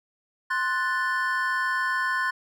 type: chord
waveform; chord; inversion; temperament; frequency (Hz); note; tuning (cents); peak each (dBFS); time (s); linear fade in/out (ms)
triangle; F# diminished; second; equal; 1046.5 / 1480 / 1760; C6 / F#6 / A6; 0 / 0 / 0; -26; 0.5-2.31; 10
effects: none